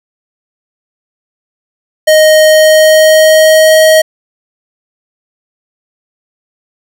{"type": "tone with pitch glide", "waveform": "square", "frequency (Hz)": [622.3, 631.4], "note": ["D#5", "D#5"], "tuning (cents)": [0, 25], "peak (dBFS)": -3, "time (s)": [2.07, 4.02], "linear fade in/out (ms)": 10, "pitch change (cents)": 25, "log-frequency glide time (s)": [2.46, 3.83], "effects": []}